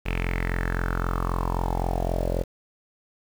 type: tone with low-pass filter sweep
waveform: sawtooth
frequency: 43.81 Hz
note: F1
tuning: 6 cents sharp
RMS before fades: -26 dBFS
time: 0.05-2.44 s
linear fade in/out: 20 ms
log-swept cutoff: 2600 to 530 Hz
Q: 5.6
effects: 7-bit